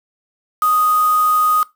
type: tone with quantisation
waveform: sine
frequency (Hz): 1244.5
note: D#6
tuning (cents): 0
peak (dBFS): -12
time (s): 0.62-1.63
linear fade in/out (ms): 2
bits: 4
effects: noise-tail reverb RT60 0.2 s tail -20 dB re dry